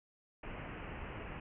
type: low-pass noise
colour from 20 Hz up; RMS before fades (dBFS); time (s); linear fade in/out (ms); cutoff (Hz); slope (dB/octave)
pink; -45; 0.43-1.4; 5; 2900; 96
effects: none